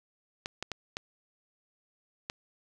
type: clicks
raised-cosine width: 0.2 ms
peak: -17 dBFS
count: 5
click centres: 0.459 / 0.626 / 0.717 / 0.969 / 2.299 s
effects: none